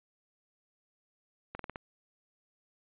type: slowing click train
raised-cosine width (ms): 0.5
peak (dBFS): -24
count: 5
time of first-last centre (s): 1.55-1.759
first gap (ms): 43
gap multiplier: 1.13
effects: resampled to 8000 Hz